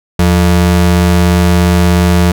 square ring-modulated tone, 130 Hz, C3, 11 cents flat, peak -4 dBFS, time 0.19-2.32 s, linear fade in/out 5 ms, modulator 48.5 Hz, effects none

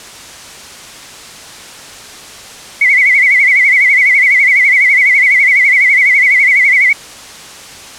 sine tone with vibrato, 2115 Hz, C7, 18 cents sharp, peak -5 dBFS, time 2.81-6.93 s, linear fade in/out 5 ms, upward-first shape sine, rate 12 Hz, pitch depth 120 cents each way, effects white hiss -31 dBFS RMS until 7.98 s + low-pass 8000 Hz 12 dB/octave

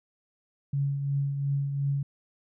sine tone with tremolo, 140.1 Hz, C#3, 19 cents sharp, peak -23 dBFS, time 0.73-2.03 s, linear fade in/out 5 ms, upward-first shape triangle, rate 2.8 Hz, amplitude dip 50%, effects none

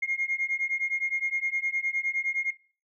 sine beating tone pair, 2133 / 2142.7 Hz, C7 / C7, +33 / +41 cents, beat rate 9.7 Hz, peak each -28 dBFS, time 0.02-2.51 s, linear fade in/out 10 ms, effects noise-tail reverb RT60 0.4 s tail -18 dB re dry + tanh soft clip ceiling -19 dBFS

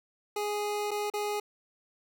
25% pulse tone with dropouts, 415.3 Hz, G#4, in tune, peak -26 dBFS, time 0.36-1.4 s, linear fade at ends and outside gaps 5 ms, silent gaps 0.909-0.913 / 1.101-1.137 s, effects none

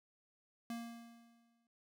square tone with exponential decay, 233.1 Hz, A#3, in tune, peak -40 dBFS, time 0.7-1.67 s, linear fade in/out 2 ms, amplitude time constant 210 ms, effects none

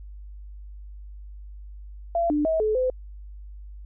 sine tone with pitch steps, 679 / 296.8 / 642 / 430.8 / 511 Hz, F5 / D4 / E5 / A4 / C5, -49 / +18 / -46 / -37 / -41 cents, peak -20 dBFS, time 2.15-2.9 s, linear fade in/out 2 ms, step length 150 ms, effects added 50 Hz sine -38 dBFS peak until 3.85 s

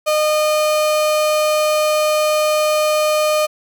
35% pulse tone, 611 Hz, D#5, 32 cents flat, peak -12 dBFS, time 0.06-3.47 s, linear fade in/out 20 ms, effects none

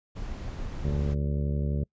brown noise, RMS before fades -35 dBFS, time 0.15-1.15 s, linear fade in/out 20 ms
harmonic tone, 71.7 Hz, D2, 41 cents flat, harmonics 1 / 2 / 3 / 4 / 5 / 6 / 7 / 8, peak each -28 / -29 / -35 / -46 / -42 / -42 / -48 / -44 dBFS, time 0.84-1.84 s, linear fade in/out 5 ms
effects noise-tail reverb RT60 0.1 s tail -26 dB re dry + resampled to 16000 Hz

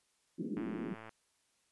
pink band-pass noise, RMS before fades -39 dBFS, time 0.38-0.95 s, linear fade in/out 20 ms, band 180 to 390 Hz, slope 48 dB/octave
click train, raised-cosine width 0.5 ms, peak -34 dBFS, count 59, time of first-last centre 0.57-1.093 s, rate 111 Hz
effects white hiss -75 dBFS RMS until 1.71 s + resampled to 24000 Hz

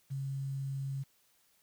sine tone with quantisation, 136.3 Hz, C#3, 29 cents flat, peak -34 dBFS, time 0.1-1.04 s, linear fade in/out 20 ms, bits 10, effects white hiss -70 dBFS RMS until 1.62 s

